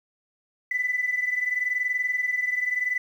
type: tone pair together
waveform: sine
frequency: 1990.2 / 2011 Hz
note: B6 / B6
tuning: +13 / +31 cents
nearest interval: unison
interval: 18 cents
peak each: -24 / -28 dBFS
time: 0.71-2.98 s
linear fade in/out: 5 ms
effects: tanh soft clip ceiling -16 dBFS + 9-bit